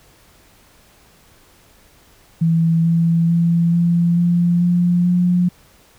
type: tone with pitch steps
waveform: sine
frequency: 164.81 / 166.92 / 169.05 / 171.21 / 173.4 / 175.62 / 177.87 Hz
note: E3 / E3 / E3 / F3 / F3 / F3 / F3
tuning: 0 / +22 / +44 / -34 / -12 / +10 / +32 cents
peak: -12 dBFS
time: 2.41-5.49 s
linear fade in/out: 10 ms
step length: 440 ms
effects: pink hiss -51 dBFS RMS until 5.98 s

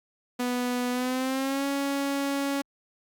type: tone with pitch glide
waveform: sawtooth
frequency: 246.9 to 278.7 Hz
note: B3 to C#4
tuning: 0 to +9 cents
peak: -22 dBFS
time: 0.39-2.62 s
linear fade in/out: 10 ms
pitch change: +209 cents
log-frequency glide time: 0.91-1.66 s
effects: Opus 48 kbps

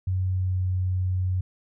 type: tone with pitch glide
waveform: sine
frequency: 93 to 92.2 Hz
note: F#2 to F#2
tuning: +9 to -6 cents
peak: -22 dBFS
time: 0.07-1.41 s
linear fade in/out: 5 ms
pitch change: -15 cents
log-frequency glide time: 0.29-0.6 s
effects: none

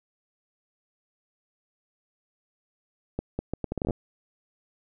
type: accelerating click train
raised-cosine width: 2 ms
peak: -15 dBFS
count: 12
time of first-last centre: 3.19-3.908 s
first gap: 200 ms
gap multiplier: 0.73
effects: none

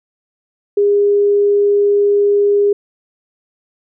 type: tone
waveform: sine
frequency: 407.2 Hz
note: G#4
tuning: 34 cents flat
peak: -9 dBFS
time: 0.77-2.73 s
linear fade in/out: 5 ms
effects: none

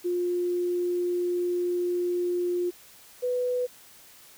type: tone pair in turn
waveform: sine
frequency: 353.8 / 496 Hz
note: F4 / B4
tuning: +23 / +7 cents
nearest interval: tritone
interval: 584 cents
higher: second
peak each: -24 dBFS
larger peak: neither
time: 0.04-2.71 / 3.22-3.67 s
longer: first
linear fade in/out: 20 ms
effects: white hiss -52 dBFS RMS until 4.37 s

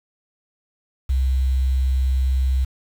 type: tone with quantisation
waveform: sine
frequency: 65.41 Hz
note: C2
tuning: in tune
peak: -16 dBFS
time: 1.09-2.65 s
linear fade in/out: 10 ms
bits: 7
effects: none

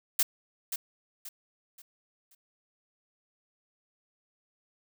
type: noise with echo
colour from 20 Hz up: blue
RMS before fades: -24 dBFS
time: 0.19-0.23 s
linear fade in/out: 5 ms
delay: 530 ms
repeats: 4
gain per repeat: -9 dB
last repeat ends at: 2.35 s
effects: none

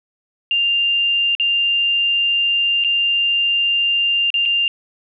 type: tone with dropouts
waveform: sine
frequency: 2794 Hz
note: F7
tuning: in tune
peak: -14 dBFS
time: 0.51-4.68 s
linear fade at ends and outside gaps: 1 ms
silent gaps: 1.351-1.398 / 2.839-2.846 / 4.303-4.341 / 4.454-4.458 s
effects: none

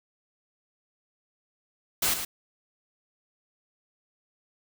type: noise with echo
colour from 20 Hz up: white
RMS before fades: -25 dBFS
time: 2.02-2.14 s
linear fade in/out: 5 ms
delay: 110 ms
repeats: 1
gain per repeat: -8 dB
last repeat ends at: 2.25 s
effects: none

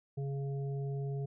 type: harmonic tone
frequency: 138.59 Hz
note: C#3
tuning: in tune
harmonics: 1 / 3 / 5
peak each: -34 / -43 / -52 dBFS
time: 0.17-1.26 s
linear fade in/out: 10 ms
effects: none

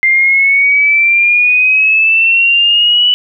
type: exponential sweep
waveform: sine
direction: up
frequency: 2093 to 2972 Hz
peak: -6 dBFS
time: 0.03-3.14 s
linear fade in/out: 0 ms
effects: none

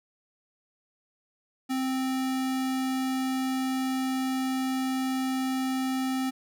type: tone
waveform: square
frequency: 261.6 Hz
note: C4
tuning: in tune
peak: -27 dBFS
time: 1.69-6.31 s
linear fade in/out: 20 ms
effects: none

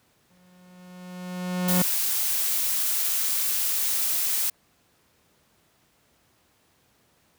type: tone with exponential growth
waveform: 45% pulse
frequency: 180.8 Hz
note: F#3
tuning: 40 cents flat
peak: -19 dBFS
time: 0.3-1.82 s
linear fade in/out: 2 ms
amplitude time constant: 330 ms
type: noise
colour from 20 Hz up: blue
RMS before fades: -25 dBFS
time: 1.68-4.5 s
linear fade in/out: 5 ms
effects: pink hiss -64 dBFS RMS until 7.38 s + high-pass 80 Hz 12 dB/octave

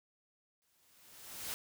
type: noise with exponential growth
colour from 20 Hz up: white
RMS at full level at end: -39 dBFS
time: 0.62-1.54 s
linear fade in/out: 0 ms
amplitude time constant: 200 ms
effects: none

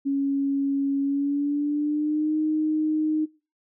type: tone with pitch glide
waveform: sine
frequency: 277.2 to 309.4 Hz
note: C#4 to D#4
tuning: 0 to -10 cents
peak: -21 dBFS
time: 0.05-3.26 s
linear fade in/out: 20 ms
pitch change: +190 cents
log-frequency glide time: 1.01-2.37 s
effects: noise-tail reverb RT60 0.3 s tail -21 dB re dry

